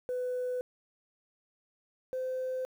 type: tone pair in turn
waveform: sine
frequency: 500 / 514.9 Hz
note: B4 / C5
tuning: +21 / -28 cents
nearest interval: minor second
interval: 51 cents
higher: second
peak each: -29 / -30 dBFS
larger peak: first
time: 0.09-0.61 / 2.13-2.65 s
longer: neither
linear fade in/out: 0 ms
effects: tanh soft clip ceiling -28 dBFS + 10-bit